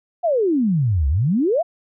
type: exponential two-way sweep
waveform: sine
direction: down then up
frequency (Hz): 732 to 65.4 to 732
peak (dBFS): -15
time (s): 0.23-1.63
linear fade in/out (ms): 20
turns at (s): 1.08
effects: none